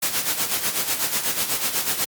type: noise with tremolo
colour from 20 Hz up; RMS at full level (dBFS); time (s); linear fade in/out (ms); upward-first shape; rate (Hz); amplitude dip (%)
white; -21; 0.02-2.05; 10; sine; 8.1; 65
effects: high-pass 100 Hz 12 dB/octave + Opus 48 kbps